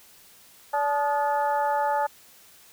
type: harmonic tone with a mistuned harmonic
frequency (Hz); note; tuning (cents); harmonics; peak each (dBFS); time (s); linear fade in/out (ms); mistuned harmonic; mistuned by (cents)
288.4; D4; -31; 2 / 3 / 4 / 5 / 6; -28 / -23 / -34 / -36 / -38; 0.73-2.07; 10; 4; +120
effects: white hiss -53 dBFS RMS until 2.72 s